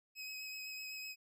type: tone with vibrato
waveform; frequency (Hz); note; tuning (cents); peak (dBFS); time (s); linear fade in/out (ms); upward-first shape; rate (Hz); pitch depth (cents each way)
25% pulse; 2543; D#7; +37; -40; 0.15-1.16; 50; sine; 7.9; 15
effects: none